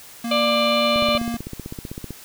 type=tone with vibrato; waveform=square; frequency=233.1 Hz; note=A#3; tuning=in tune; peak=-25 dBFS; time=0.24-1.37 s; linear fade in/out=5 ms; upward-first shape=sine; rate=2.1 Hz; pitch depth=8 cents each way
type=harmonic tone; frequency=592 Hz; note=D5; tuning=14 cents sharp; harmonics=1 / 2 / 4 / 5 / 6 / 7; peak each=-20 / -23 / -26 / -27 / -28 / -28 dBFS; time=0.31-1.18 s; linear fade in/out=5 ms
type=click train; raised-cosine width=3 ms; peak=-18 dBFS; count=19; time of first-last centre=0.96-2.106 s; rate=15.7 Hz
effects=white hiss -43 dBFS RMS until 2.24 s

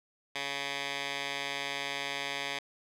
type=tone with band-pass filter; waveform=10% pulse; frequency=140 Hz; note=C#3; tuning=18 cents sharp; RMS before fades=-36 dBFS; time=0.35-2.59 s; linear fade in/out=5 ms; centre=2900 Hz; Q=1.3; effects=none

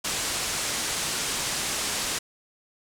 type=low-pass noise; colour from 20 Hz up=white; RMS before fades=-29 dBFS; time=0.04-2.19 s; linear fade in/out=10 ms; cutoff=9300 Hz; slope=24 dB/octave; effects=none

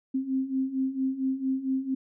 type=beating tone pair; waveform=sine; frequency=261.6 / 266 Hz; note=C4 / C4; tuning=0 / +29 cents; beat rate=4.4 Hz; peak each=-31 / -27 dBFS; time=0.14-1.95 s; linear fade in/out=10 ms; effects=none

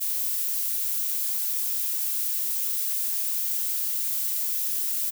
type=noise; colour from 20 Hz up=violet; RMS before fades=-27 dBFS; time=0-5.11 s; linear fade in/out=20 ms; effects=none

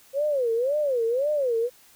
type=tone with vibrato; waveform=sine; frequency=523.3 Hz; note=C5; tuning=in tune; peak=-21 dBFS; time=0.13-1.7 s; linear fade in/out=50 ms; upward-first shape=sine; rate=1.9 Hz; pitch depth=250 cents each way; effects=white hiss -55 dBFS RMS until 1.95 s

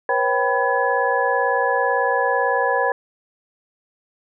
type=tone cluster; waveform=sine; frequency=482 / 540 / 780 / 991 / 1695 Hz; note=B4 / C#5 / G5 / B5 / G#6; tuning=-42 / -45 / -9 / +6 / +35 cents; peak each=-23 dBFS; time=0.09-2.92 s; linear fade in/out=2 ms; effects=none

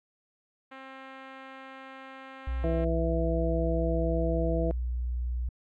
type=tone; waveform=5% pulse; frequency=266 Hz; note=C4; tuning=29 cents sharp; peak=-30 dBFS; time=0.71-2.85 s; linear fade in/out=10 ms
type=tone with pitch glide; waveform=sine; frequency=61.74 to 60.78 Hz; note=B1 to B1; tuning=0 to -27 cents; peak=-28 dBFS; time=2.47-5.49 s; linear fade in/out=5 ms; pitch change=-27 cents; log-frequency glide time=2.75-3.33 s
type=harmonic tone; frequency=164.81 Hz; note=E3; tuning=in tune; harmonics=1 / 2 / 3 / 4; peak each=-32 / -32 / -32 / -32 dBFS; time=2.64-4.71 s; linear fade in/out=0 ms
effects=low-pass 2000 Hz 12 dB/octave

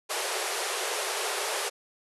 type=band-pass noise; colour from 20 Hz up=pink; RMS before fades=-31 dBFS; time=0.09-1.7 s; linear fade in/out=20 ms; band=370 to 12000 Hz; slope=96 dB/octave; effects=none

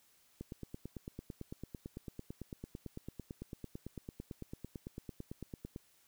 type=click train; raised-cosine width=3 ms; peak=-30 dBFS; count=49; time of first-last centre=0.41-5.761 s; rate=8.97 Hz; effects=white hiss -69 dBFS RMS until 6.07 s

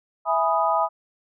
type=chord; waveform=sine; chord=E major seventh; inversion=none; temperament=equal; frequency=659.3 / 830.6 / 987.8 / 1244.5 Hz; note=E5 / G#5 / B5 / D#6; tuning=0 / 0 / 0 / 0 cents; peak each=-24 dBFS; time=0.25-0.89 s; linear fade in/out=50 ms; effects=none

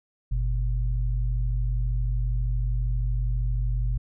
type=tone pair together; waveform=sine; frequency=47.33 / 120 Hz; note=F#1 / B2; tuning=+40 / -49 cents; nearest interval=octave + major third; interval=1611 cents; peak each=-23 / -29 dBFS; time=0.31-3.98 s; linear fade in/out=10 ms; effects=none

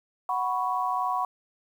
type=chord; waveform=sine; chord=F# suspended fourth; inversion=none; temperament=just; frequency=740 / 986.7 / 1110 Hz; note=F#5 / B5 / C#6; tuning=0 / -2 / +2 cents; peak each=-29 dBFS; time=0.29-1.25 s; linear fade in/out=2 ms; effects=9-bit

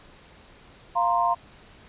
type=chord; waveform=sine; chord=F suspended fourth; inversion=none; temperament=just; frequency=698.5 / 931.3 / 1047.7 Hz; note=F5 / Bb5 / C6; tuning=0 / -2 / +2 cents; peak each=-24 dBFS; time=0.95-1.35 s; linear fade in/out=20 ms; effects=pink hiss -51 dBFS RMS until 1.88 s + resampled to 8000 Hz

